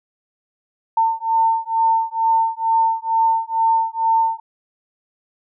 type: beating tone pair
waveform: sine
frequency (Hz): 901 / 903.2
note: A5 / A5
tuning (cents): +41 / +45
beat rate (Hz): 2.2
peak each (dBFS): -18 / -18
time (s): 0.97-4.4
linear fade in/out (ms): 5
effects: none